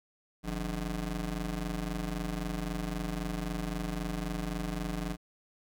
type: ring-modulated tone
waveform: 25% pulse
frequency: 114 Hz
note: A#2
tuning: 38 cents flat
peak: -26 dBFS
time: 0.43-5.17 s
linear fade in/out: 50 ms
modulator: 68.9 Hz
effects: none